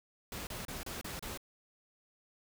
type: noise bursts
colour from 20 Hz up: pink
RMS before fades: -42 dBFS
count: 6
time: 0.32-1.375 s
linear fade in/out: 2 ms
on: 150 ms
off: 31 ms
effects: none